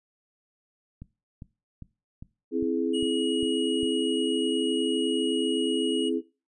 click train, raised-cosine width 5 ms, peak -28 dBFS, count 8, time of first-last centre 1.02-3.831 s, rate 2.49 Hz
sine chord, C augmented, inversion none, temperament equal with one note detuned, 261.6 / 329.6 / 421.1 Hz, C4 / E4 / G#4, 0 / 0 / +24 cents, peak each -28 dBFS, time 2.51-6.22 s, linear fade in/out 50 ms
square tone, 2900 Hz, F#7, 35 cents flat, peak -33 dBFS, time 2.93-6.1 s, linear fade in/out 20 ms
effects noise-tail reverb RT60 0.3 s tail -19 dB re dry + resampled to 24000 Hz

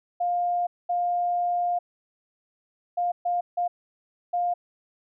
sine tone bursts at uneven times, 705 Hz, F5, 16 cents sharp, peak -22 dBFS, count 6, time 0.2-0.67 / 0.89-1.79 / 2.97-3.12 / 3.25-3.41 / 3.57-3.68 / 4.33-4.54 s, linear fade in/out 10 ms, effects none

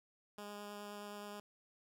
10% pulse tone with vibrato, 205.9 Hz, G#3, 15 cents flat, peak -38 dBFS, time 0.38-1.4 s, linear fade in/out 2 ms, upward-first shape triangle, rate 9.5 Hz, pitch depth 11 cents each way, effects none

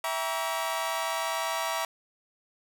sawtooth chord, E diminished seventh, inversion none, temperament just, 659.3 / 791.1 / 949.3 / 1139.2 Hz, E5 / G5 / Bb5 / Db6, 0 / +16 / +31 / +47 cents, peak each -29 / -34 / -29 / -31 dBFS, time 0.04-1.85 s, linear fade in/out 2 ms, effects none

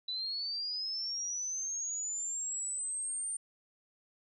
sine linear sweep, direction up, 3951 to 8950 Hz, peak -34 dBFS, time 0.08-3.37 s, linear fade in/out 5 ms, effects none

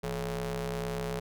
sawtooth ring-modulated tone, 130.81 Hz, C3, in tune, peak -25 dBFS, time 0.03-1.2 s, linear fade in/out 10 ms, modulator 296 Hz, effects none

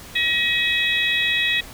harmonic tone with a mistuned harmonic, 636 Hz, D#5, 38 cents sharp, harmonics 3 / 4 / 5 / 6, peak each -22 / -23 / -24 / -25 dBFS, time 0.15-1.61 s, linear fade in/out 10 ms, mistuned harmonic 5, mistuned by +91 cents, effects pink hiss -40 dBFS RMS until 1.73 s

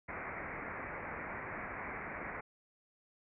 white low-pass noise, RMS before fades -43 dBFS, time 0.08-2.41 s, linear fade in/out 10 ms, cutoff 2300 Hz, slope 96 dB/octave, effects none

